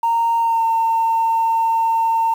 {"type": "tone with pitch glide", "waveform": "sine", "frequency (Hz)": [924, 907.6], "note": ["A#5", "A#5"], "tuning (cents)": [-16, -47], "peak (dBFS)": -13, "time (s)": [0.03, 2.34], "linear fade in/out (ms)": 5, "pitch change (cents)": -31, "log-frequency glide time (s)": [0.38, 0.64], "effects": ["tanh soft clip ceiling -10 dBFS", "7-bit"]}